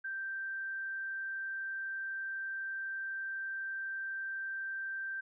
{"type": "tone", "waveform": "sine", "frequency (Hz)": 1568, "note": "G6", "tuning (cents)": 0, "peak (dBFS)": -36, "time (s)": [0.04, 5.21], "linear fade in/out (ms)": 10, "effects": []}